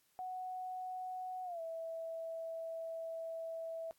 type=tone with pitch glide; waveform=sine; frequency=740 to 655.5 Hz; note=F#5 to E5; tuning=0 to -10 cents; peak=-40 dBFS; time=0.19-3.91 s; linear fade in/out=0 ms; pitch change=-210 cents; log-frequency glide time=1.44-1.61 s; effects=white hiss -74 dBFS RMS until 3.98 s + AAC 64 kbps